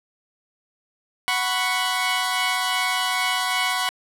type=chord; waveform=15% pulse; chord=F# suspended fourth; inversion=none; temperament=equal; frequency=740 / 987.8 / 1108.7 Hz; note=F#5 / B5 / C#6; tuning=0 / 0 / 0 cents; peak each=-19 dBFS; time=1.28-3.89 s; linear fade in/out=0 ms; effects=low-pass 12000 Hz 12 dB/octave + 8-bit